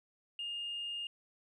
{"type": "tone", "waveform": "sine", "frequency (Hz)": 2830, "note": "F7", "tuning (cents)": 22, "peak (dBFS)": -36, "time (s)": [0.39, 1.07], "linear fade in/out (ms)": 2, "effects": ["tanh soft clip ceiling -33 dBFS", "13-bit"]}